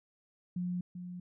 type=tone with echo; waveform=sine; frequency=178.6 Hz; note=F3; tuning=39 cents sharp; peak=-32 dBFS; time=0.56-0.81 s; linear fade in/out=5 ms; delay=390 ms; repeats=1; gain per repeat=-8 dB; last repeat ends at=1.2 s; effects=none